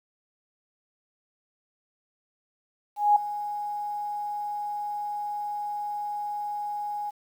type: tone with ADSR envelope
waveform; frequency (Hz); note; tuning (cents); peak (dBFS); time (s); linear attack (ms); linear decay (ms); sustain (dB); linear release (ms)
sine; 829; G#5; -3; -14; 2.96-7.11; 200; 5; -15; 18
effects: 9-bit